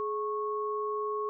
sine tone pair together, 421.9 / 1100 Hz, G#4 / C#6, +27 / -14 cents, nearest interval octave + perfect fourth, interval 1659 cents, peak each -32 / -33 dBFS, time 0-1.29 s, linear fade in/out 0 ms, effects none

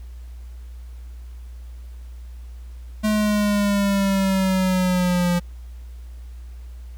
square exponential sweep, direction down, 214.6 to 174.61 Hz, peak -18 dBFS, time 3.03-5.4 s, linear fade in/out 20 ms, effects added 60 Hz sine -34 dBFS peak until 6.97 s + pink hiss -57 dBFS RMS until 6.97 s

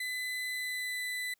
35% pulse tone with pitch glide, 2010 to 1996.1 Hz, B6 to B6, +30 to +18 cents, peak -32 dBFS, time 0-1.34 s, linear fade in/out 5 ms, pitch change -12 cents, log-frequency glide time 0.48-1.01 s, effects white hiss -75 dBFS RMS until 1.39 s

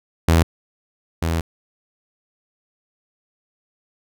sawtooth tone pair in turn, 82.41 / 82.41 Hz, E2 / E2, 0 / 0 cents, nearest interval unison, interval 0 cents, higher neither, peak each -8 / -15 dBFS, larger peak first, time 0.28-0.43 / 1.22-1.41 s, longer second, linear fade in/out 5 ms, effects none

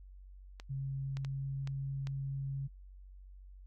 clicks, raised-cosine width 0.2 ms, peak -29 dBFS, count 5, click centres 0.599 / 1.17 / 1.248 / 1.674 / 2.071 s
sine tone with pitch glide, 135.6 to 136.62 Hz, C#3 to C#3, -38 to -25 cents, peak -35 dBFS, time 0.69-2.68 s, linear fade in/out 20 ms, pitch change +13 cents, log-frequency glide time 0.86-1.69 s
effects noise-tail reverb RT60 0.1 s tail -25 dB re dry + added 47 Hz sine -50 dBFS peak until 3.66 s

